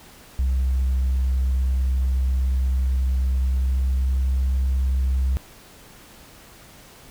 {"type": "tone with pitch glide", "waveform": "sine", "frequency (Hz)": [64.9, 65.54], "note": ["C2", "C2"], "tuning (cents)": [-13, 4], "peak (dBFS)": -16, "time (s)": [0.39, 5.37], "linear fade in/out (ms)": 0, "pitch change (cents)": 17, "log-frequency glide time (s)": [3.19, 4.33], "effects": ["tanh soft clip ceiling -16 dBFS", "pink hiss -47 dBFS RMS until 7.1 s"]}